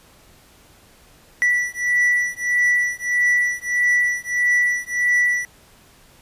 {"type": "beating tone pair", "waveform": "triangle", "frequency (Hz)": [1958, 1959.6], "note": ["B6", "B6"], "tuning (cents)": [-15, -14], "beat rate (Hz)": 1.6, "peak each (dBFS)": -18, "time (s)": [1.42, 5.45], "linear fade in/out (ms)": 0, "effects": ["pink hiss -51 dBFS RMS until 6.21 s", "resampled to 32000 Hz"]}